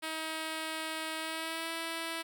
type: tone with pitch glide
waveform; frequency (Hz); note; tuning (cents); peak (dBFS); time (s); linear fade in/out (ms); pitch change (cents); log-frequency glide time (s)
5% pulse; 317.9 to 329.1; D#4 to E4; +37 to -3; -24; 0.02-2.23; 20; +60; 1.18-1.71
effects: none